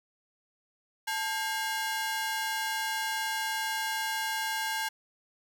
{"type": "ring-modulated tone", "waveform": "sawtooth", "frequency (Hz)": 1244.5, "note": "D#6", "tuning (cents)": 0, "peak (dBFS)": -23, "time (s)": [1.07, 4.89], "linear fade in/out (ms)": 10, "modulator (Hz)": 362, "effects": []}